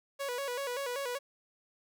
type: tone with vibrato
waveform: sawtooth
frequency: 522 Hz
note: C5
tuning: 4 cents flat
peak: -30 dBFS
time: 0.19-1.19 s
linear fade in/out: 20 ms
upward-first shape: square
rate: 5.2 Hz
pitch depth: 110 cents each way
effects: none